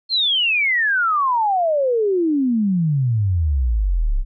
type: exponential sweep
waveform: sine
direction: down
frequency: 4297 to 30.47 Hz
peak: -15 dBFS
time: 0.09-4.25 s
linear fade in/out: 50 ms
effects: none